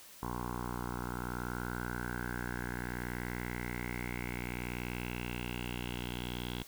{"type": "tone with low-pass filter sweep", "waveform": "10% pulse", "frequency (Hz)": 60.6, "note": "B1", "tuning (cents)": -32, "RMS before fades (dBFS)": -39, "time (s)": [0.23, 6.63], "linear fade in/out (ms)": 0, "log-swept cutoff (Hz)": [1100, 3400], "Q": 5.5, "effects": ["white hiss -54 dBFS RMS until 6.67 s"]}